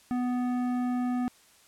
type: tone with tanh clipping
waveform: triangle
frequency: 247.8 Hz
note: B3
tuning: 6 cents sharp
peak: -28 dBFS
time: 0.11-1.28 s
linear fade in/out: 0 ms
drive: 17 dB
effects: white hiss -59 dBFS RMS until 1.67 s + low-pass 11000 Hz 12 dB/octave